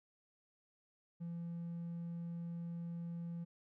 triangle tone, 170 Hz, F3, 46 cents flat, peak -38 dBFS, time 1.2-3.45 s, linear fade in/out 20 ms, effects tanh soft clip ceiling -35 dBFS

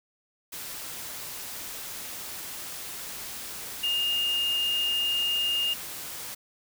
sine tone in noise, 2830 Hz, F7, 22 cents sharp, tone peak -24 dBFS, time 3.83-5.74 s, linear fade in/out 10 ms, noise white, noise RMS -38 dBFS, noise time 0.52-6.35 s, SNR +11 dB, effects none

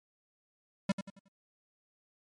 square tone with echo, 196 Hz, G3, in tune, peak -26 dBFS, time 0.89-0.92 s, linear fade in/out 5 ms, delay 91 ms, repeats 4, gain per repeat -9 dB, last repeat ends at 1.284 s, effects low-pass 10000 Hz 12 dB/octave + MP3 48 kbps

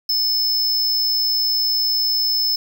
square tone with amplitude modulation, 5240 Hz, E8, 11 cents flat, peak -15 dBFS, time 0.09-2.56 s, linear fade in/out 5 ms, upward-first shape sine, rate 120 Hz, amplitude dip 45%, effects none

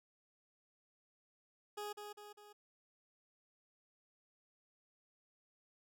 20% pulse tone with echo, 415.3 Hz, G#4, in tune, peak -37 dBFS, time 1.77-1.93 s, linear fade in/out 10 ms, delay 200 ms, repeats 3, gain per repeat -5 dB, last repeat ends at 2.53 s, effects none

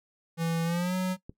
square tone with pitch glide, 165.7 to 184.92 Hz, E3 to F#3, +9 to -1 cents, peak -27 dBFS, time 0.37-1.17 s, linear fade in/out 50 ms, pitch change +190 cents, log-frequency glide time 0.64-0.95 s
click, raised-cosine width 3 ms, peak -28 dBFS, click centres 1.295 s
effects noise-tail reverb RT60 0.1 s tail -18 dB re dry

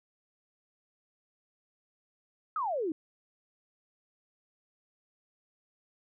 sine exponential sweep, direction down, 1327 to 294.8 Hz, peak -29 dBFS, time 2.56-2.92 s, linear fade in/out 2 ms, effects none

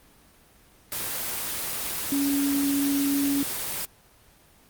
sine tone in noise, 280.6 Hz, C#4, 21 cents sharp, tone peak -22 dBFS, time 2.12-3.43 s, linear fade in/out 0 ms, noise white, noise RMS -30 dBFS, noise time 0.92-3.85 s, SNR +5 dB, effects pink hiss -56 dBFS RMS until 4.69 s + Opus 24 kbps

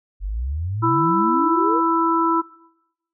sine exponential sweep, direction up, 44.32 to 507 Hz, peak -22 dBFS, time 0.2-1.81 s, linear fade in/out 50 ms
harmonic tone, 330.7 Hz, E4, 6 cents sharp, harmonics 1 / 3 / 4, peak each -20 / -20 / -20 dBFS, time 0.82-2.42 s, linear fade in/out 20 ms
effects noise-tail reverb RT60 0.9 s tail -22 dB re dry

